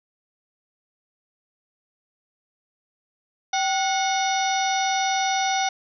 harmonic tone with a mistuned harmonic, 729 Hz, F#5, 26 cents flat, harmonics 1 / 2 / 3 / 4 / 5 / 6 / 7 / 8, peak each -22 / -31 / -30 / -37 / -31 / -38 / -37 / -31 dBFS, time 3.53-5.69 s, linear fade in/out 5 ms, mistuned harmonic 1, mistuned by +95 cents, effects none

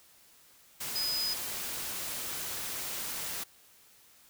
sine tone in noise, 5000 Hz, D#8, 8 cents sharp, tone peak -30 dBFS, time 0.95-1.34 s, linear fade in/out 10 ms, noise white, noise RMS -37 dBFS, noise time 0.8-3.44 s, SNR +4 dB, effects white hiss -60 dBFS RMS until 4.29 s

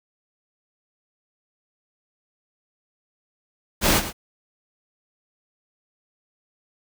pink noise with echo, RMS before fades -18 dBFS, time 3.81-4.02 s, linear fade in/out 50 ms, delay 110 ms, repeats 1, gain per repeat -12 dB, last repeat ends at 4.13 s, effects none

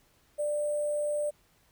sine tone with sample-and-hold, 591 Hz, D5, 11 cents sharp, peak -27 dBFS, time 0.38-1.31 s, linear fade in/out 20 ms, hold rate 8820 Hz, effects pink hiss -66 dBFS RMS until 1.71 s

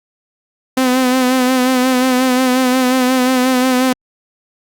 sawtooth tone with vibrato, 255.4 Hz, C4, 42 cents flat, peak -7 dBFS, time 0.77-3.93 s, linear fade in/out 5 ms, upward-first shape sine, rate 5.6 Hz, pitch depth 39 cents each way, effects Opus 48 kbps

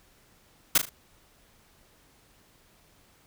white noise with echo, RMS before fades -19 dBFS, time 0.75-0.78 s, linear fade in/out 5 ms, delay 38 ms, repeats 3, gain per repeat -9 dB, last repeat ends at 0.894 s, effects pink hiss -61 dBFS RMS until 3.26 s

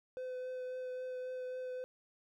triangle tone with vibrato, 508 Hz, B4, 49 cents sharp, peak -37 dBFS, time 0.17-1.84 s, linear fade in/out 0 ms, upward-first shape triangle, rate 3.7 Hz, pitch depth 13 cents each way, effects none

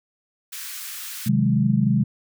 white high-pass noise, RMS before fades -34 dBFS, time 0.52-1.29 s, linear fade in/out 10 ms, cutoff 1300 Hz, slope 24 dB/octave
sine chord, Ab dominant seventh, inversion first, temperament equal, 130.81 / 155.56 / 185 / 207.7 Hz, C3 / Eb3 / Gb3 / Ab3, 0 / 0 / 0 / 0 cents, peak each -21 / -24 / -24 / -20 dBFS, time 1.26-2.04 s, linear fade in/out 10 ms
effects none

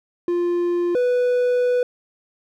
triangle tone pair in turn, 349.2 / 493.8 Hz, F4 / B4, 0 / 0 cents, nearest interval tritone, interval 600 cents, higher second, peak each -16 / -14 dBFS, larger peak second, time 0.28-0.95 / 0.95-1.83 s, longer second, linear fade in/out 2 ms, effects none

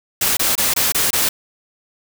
white noise bursts, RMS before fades -17 dBFS, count 6, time 0.21-1.29 s, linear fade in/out 5 ms, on 160 ms, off 24 ms, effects none

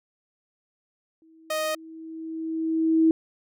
sine tone with exponential growth, 322.4 Hz, E4, 38 cents flat, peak -14 dBFS, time 1.22-3.11 s, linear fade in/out 1 ms, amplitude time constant 410 ms
sawtooth tone, 622.3 Hz, D#5, in tune, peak -21 dBFS, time 1.5-1.75 s, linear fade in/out 5 ms
effects none

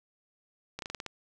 slowing click train, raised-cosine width 0.2 ms, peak -20 dBFS, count 7, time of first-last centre 0.79-1.063 s, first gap 32 ms, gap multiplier 1.14, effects none

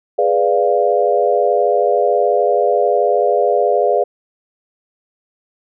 sine chord, G# diminished seventh, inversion none, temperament equal, 415.3 / 493.9 / 587.3 / 698.5 Hz, G#4 / B4 / D5 / F5, 0 / 0 / 0 / 0 cents, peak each -17 dBFS, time 0.18-4.04 s, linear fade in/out 10 ms, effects none

